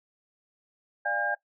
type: tone cluster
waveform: sine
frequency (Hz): 593 / 700 / 814 / 1607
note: D5 / F5 / G#5 / G6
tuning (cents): +17 / +4 / -35 / +43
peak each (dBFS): -34 / -35 / -32 / -28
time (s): 1.05-1.35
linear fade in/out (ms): 10
effects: noise-tail reverb RT60 0.1 s tail -19 dB re dry